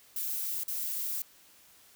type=noise with dropouts; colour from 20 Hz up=violet; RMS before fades=-34 dBFS; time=0.16-1.22 s; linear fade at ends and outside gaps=2 ms; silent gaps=0.635-0.68 s; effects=white hiss -59 dBFS RMS until 1.95 s